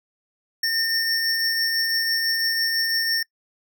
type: tone pair together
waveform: square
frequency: 1820 / 5454 Hz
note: A#6 / F8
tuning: -42 / -42 cents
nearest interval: octave + perfect fifth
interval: 1900 cents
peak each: -25 / -23 dBFS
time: 0.63-3.23 s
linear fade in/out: 5 ms
effects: noise-tail reverb RT60 0.1 s tail -25 dB re dry